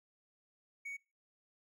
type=tone; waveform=triangle; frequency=2235 Hz; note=C#7; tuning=14 cents sharp; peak=-39 dBFS; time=0.85-0.97 s; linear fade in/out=10 ms; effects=noise-tail reverb RT60 0.3 s tail -22 dB re dry